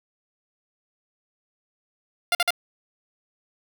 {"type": "tone bursts", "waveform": "10% pulse", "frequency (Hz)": 699, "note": "F5", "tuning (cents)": 1, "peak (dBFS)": -10, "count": 3, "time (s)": [2.32, 2.506], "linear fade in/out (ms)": 2, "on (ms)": 30, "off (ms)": 48, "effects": []}